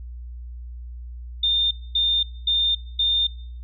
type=tone bursts; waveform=sine; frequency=3620 Hz; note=A7; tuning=48 cents sharp; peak=-17 dBFS; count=4; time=1.43-3.27 s; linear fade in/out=5 ms; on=280 ms; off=240 ms; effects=noise-tail reverb RT60 0.6 s tail -21 dB re dry + added 60 Hz sine -33 dBFS peak until 3.63 s